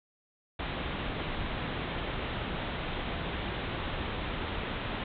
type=low-pass noise; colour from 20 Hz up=pink; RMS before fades=-35 dBFS; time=0.59-5.04 s; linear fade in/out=5 ms; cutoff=3800 Hz; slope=96 dB/octave; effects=none